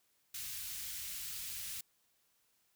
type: band-stop noise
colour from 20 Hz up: white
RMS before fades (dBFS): -43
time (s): 0.34-1.81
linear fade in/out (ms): 5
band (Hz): 110 to 2200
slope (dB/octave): 12
effects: white hiss -75 dBFS RMS until 2.75 s